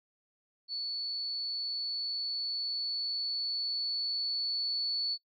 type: tone with level ramp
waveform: sine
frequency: 4441 Hz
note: C#8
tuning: 2 cents sharp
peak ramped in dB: -33 to -29 dBFS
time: 0.68-5.18 s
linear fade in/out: 50 ms
effects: noise-tail reverb RT60 0.1 s tail -24 dB re dry